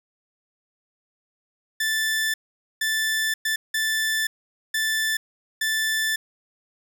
sawtooth tone bursts at uneven times, 1760 Hz, A6, in tune, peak -18 dBFS, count 6, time 1.8-2.34 / 2.81-3.34 / 3.45-3.56 / 3.74-4.27 / 4.74-5.17 / 5.61-6.16 s, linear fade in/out 5 ms, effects none

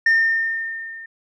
sine tone with level ramp, 1814 Hz, A#6, 48 cents flat, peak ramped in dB -9 to -34 dBFS, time 0.06-1.06 s, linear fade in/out 5 ms, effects tanh soft clip ceiling -11 dBFS

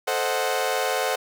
sawtooth chord, A diminished seventh, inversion none, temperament equal, 440 / 523.3 / 622.3 / 740 Hz, A4 / C5 / Eb5 / Gb5, 0 / 0 / 0 / 0 cents, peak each -25 / -23 / -27 / -23 dBFS, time 0.07-1.16 s, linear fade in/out 10 ms, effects none

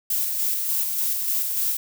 violet noise with tremolo, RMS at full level -23 dBFS, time 0.1-1.77 s, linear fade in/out 5 ms, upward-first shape square, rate 3.4 Hz, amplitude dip 30%, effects none

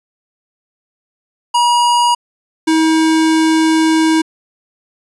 square tone pair in turn, 959 / 319.4 Hz, A#5 / D#4, +49 / +45 cents, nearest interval octave + perfect fifth, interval 1904 cents, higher first, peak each -10 dBFS, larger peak neither, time 1.54-2.15 / 2.67-4.22 s, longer second, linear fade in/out 10 ms, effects resampled to 24000 Hz

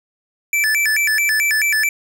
square tone with vibrato, 2015 Hz, B6, 34 cents sharp, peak -15 dBFS, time 0.53-1.89 s, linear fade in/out 2 ms, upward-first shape square, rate 4.6 Hz, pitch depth 250 cents each way, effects none

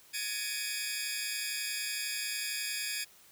15% pulse tone cluster, 1673 / 1819 / 2278 / 2494 / 4875 Hz, G#6 / A#6 / C#7 / D#7 / D#8, +12 / -43 / +47 / +3 / -36 cents, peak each -34 / -39 / -35 / -30 / -36 dBFS, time 0.13-3.05 s, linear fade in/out 20 ms, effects white hiss -59 dBFS RMS until 3.31 s

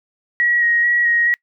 sine tone with vibrato, 1900 Hz, A#6, 33 cents sharp, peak -13 dBFS, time 0.4-1.34 s, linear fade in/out 0 ms, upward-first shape square, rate 2.3 Hz, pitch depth 15 cents each way, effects noise-tail reverb RT60 0.1 s tail -26 dB re dry

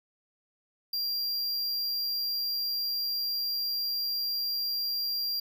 square tone, 4758 Hz, D8, 22 cents sharp, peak -29 dBFS, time 0.93-5.4 s, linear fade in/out 5 ms, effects 11-bit

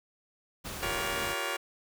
pink noise, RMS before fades -39 dBFS, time 0.64-1.34 s, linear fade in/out 20 ms
10% pulse chord, G half-diminished seventh, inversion third, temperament just, 352.8 / 392 / 470.4 / 564.5 Hz, F4 / G4 / Bb4 / Db5, +18 / 0 / +16 / +31 cents, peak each -30 / -30 / -30 / -27 dBFS, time 0.82-1.57 s, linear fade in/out 10 ms
effects none

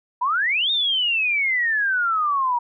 sine exponential two-way sweep, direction up then down, 943 to 3717 to 943 Hz, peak -18 dBFS, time 0.21-2.59 s, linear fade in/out 10 ms, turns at 0.71 s, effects none

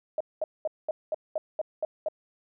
sine tone bursts, 622.3 Hz, D#5, in tune, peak -25 dBFS, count 9, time 0.18-2.085 s, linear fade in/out 2 ms, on 25 ms, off 210 ms, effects none

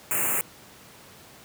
white band-stop noise, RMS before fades -25 dBFS, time 0.11-0.41 s, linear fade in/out 0 ms, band 2800 to 6900 Hz, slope 96 dB/octave, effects pink hiss -49 dBFS RMS until 1.44 s + high-pass 100 Hz 12 dB/octave

